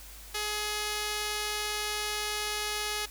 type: tone with low-pass filter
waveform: 5% pulse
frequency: 420.6 Hz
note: G#4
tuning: 22 cents sharp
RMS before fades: -33 dBFS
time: 0.34-3.06 s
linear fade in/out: 10 ms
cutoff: 9100 Hz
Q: 3.8
effects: added 50 Hz sine -48 dBFS peak until 3.1 s + white hiss -49 dBFS RMS until 3.1 s